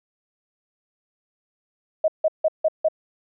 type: tone bursts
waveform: sine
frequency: 631 Hz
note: D#5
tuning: 24 cents sharp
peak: -15 dBFS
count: 5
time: 2.04-2.885 s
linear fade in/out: 5 ms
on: 41 ms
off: 160 ms
effects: none